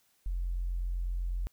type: tone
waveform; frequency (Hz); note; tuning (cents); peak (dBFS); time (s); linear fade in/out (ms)
sine; 44; F1; +14; -29; 0.26-1.47; 0
effects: tanh soft clip ceiling -25 dBFS + white hiss -70 dBFS RMS until 1.52 s